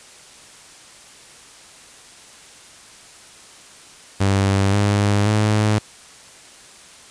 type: tone with pitch steps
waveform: sawtooth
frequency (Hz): 98.1 / 102.15 / 106.36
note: G2 / G#2 / G#2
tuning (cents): +2 / -28 / +42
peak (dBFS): -11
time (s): 4.2-5.79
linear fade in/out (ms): 10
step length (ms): 530
effects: white hiss -44 dBFS RMS until 7.1 s + resampled to 22050 Hz